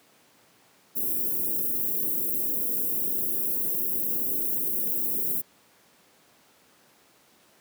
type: band-stop noise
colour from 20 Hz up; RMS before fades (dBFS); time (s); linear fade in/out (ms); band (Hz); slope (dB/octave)
white; -27; 0.95-5.42; 20; 420 to 13000; 24
effects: pink hiss -59 dBFS RMS until 7.6 s + high-pass 200 Hz 12 dB/octave